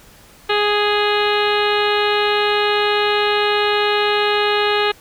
harmonic tone, 415.3 Hz, G#4, in tune, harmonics 1 / 2 / 3 / 4 / 5 / 6 / 7 / 8 / 9 / 10, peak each -18 / -22 / -23 / -24 / -28 / -26 / -25 / -31 / -27 / -31 dBFS, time 0.49-4.92 s, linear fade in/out 10 ms, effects pink hiss -46 dBFS RMS until 5 s

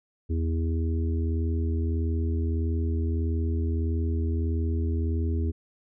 harmonic tone, 81.6 Hz, E2, 17 cents flat, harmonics 1 / 3 / 4 / 5, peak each -24 / -34 / -36 / -38 dBFS, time 0.29-5.52 s, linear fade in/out 20 ms, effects none

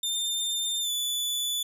sawtooth tone with pitch glide, 3604 to 3471 Hz, A7 to A7, +41 to -24 cents, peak -24 dBFS, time 0.03-1.63 s, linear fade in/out 5 ms, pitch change -65 cents, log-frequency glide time 0.82-0.9 s, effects none

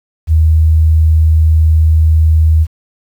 sine tone, 79.2 Hz, D#2, 31 cents sharp, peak -5 dBFS, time 0.27-2.67 s, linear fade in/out 50 ms, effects 7-bit

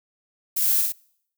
violet noise with echo, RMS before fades -23 dBFS, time 0.56-0.82 s, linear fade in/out 10 ms, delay 52 ms, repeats 2, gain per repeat -2 dB, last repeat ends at 0.924 s, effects noise-tail reverb RT60 0.7 s tail -26 dB re dry

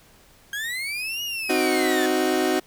35% pulse linear two-way sweep, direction up then down, 1602 to 2904 to 1713 Hz, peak -25 dBFS, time 0.53-2.06 s, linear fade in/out 2 ms, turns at 1.23 s
30% pulse chord, C diminished, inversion none, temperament equal, 261.6 / 311.1 / 370 Hz, C4 / Eb4 / Gb4, 0 / 0 / 0 cents, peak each -24 / -22 / -20 dBFS, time 1.49-2.6 s, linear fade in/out 10 ms
effects pink hiss -54 dBFS RMS until 2.66 s

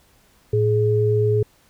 sine tone pair together, 111.4 / 420.3 Hz, A2 / G#4, +22 / +21 cents, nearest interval octave + major seventh, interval 2299 cents, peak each -18 dBFS, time 0.53-1.43 s, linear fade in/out 5 ms, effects pink hiss -57 dBFS RMS until 1.69 s

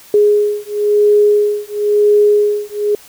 sine beating tone pair, 415.3 / 416.28 Hz, G#4 / G#4, 0 / +4 cents, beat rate 0.98 Hz, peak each -12 dBFS, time 0.14-2.95 s, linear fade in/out 2 ms, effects white hiss -41 dBFS RMS until 3.08 s

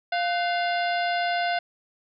harmonic tone with a mistuned harmonic, 698.5 Hz, F5, in tune, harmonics 1 / 2 / 3 / 4 / 5 / 6 / 7, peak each -24 / -30 / -34 / -36 / -38 / -40 / -41 dBFS, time 0.12-1.59 s, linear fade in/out 5 ms, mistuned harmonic 2, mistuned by +130 cents, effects none

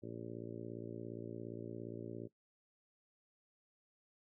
harmonic tone, 57.3 Hz, A#1, 29 cents flat, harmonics 2 / 3 / 4 / 5 / 6 / 7 / 8 / 9 / 10, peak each -51 / -54 / -51 / -51 / -49 / -51 / -55 / -62 / -57 dBFS, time 0.02-2.28 s, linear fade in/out 20 ms, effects noise-tail reverb RT60 0.1 s tail -17 dB re dry

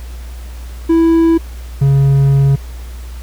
triangle tone pair in turn, 329.6 / 138.18 Hz, E4 / C#3, 0 / -5 cents, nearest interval octave + minor third, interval 1505 cents, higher first, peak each -5 dBFS, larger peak neither, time 0.89-1.38 / 1.81-2.56 s, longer second, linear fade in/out 10 ms, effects added 60 Hz sine -25 dBFS peak until 3.22 s + pink hiss -40 dBFS RMS until 3.22 s

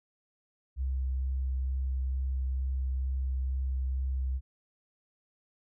sine tone with vibrato, 65.41 Hz, C2, in tune, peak -28 dBFS, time 0.76-4.41 s, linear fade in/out 50 ms, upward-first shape sine, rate 2.2 Hz, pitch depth 11 cents each way, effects none

